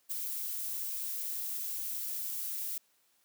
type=noise with ADSR envelope; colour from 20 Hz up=violet; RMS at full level=-33 dBFS; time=0.09-2.78 s; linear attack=28 ms; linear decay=6 ms; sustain=-4 dB; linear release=3 ms; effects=white hiss -71 dBFS RMS until 3.24 s + high-pass 150 Hz 12 dB/octave